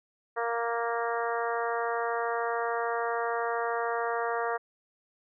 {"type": "harmonic tone", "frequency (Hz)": 233.1, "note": "A#3", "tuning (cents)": 0, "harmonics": [2, 3, 4, 5, 6, 7, 8], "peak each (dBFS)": [-32, -33, -36, -35, -38, -40, -40], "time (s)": [0.36, 4.58], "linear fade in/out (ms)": 20, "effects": []}